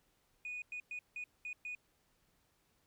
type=tone bursts at uneven times; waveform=sine; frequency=2475 Hz; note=D#7; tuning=10 cents flat; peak=-39 dBFS; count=6; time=0.45-0.62 / 0.72-0.8 / 0.91-0.99 / 1.16-1.24 / 1.45-1.53 / 1.65-1.75 s; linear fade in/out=2 ms; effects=tanh soft clip ceiling -37 dBFS + pink hiss -75 dBFS RMS until 2.86 s